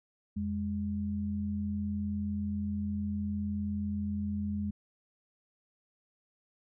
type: tone pair together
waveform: sine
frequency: 86.46 / 205.8 Hz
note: F2 / G#3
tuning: -17 / -16 cents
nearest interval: octave + minor third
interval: 1501 cents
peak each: -36 / -32 dBFS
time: 0.36-4.71 s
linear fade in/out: 10 ms
effects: none